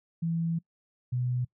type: tone pair in turn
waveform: sine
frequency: 166.1 / 124.43 Hz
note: E3 / B2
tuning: +13 / +13 cents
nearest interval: perfect fourth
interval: 500 cents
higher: first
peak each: -26 dBFS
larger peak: neither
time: 0.22-0.59 / 1.12-1.45 s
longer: first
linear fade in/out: 10 ms
effects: noise-tail reverb RT60 0.1 s tail -23 dB re dry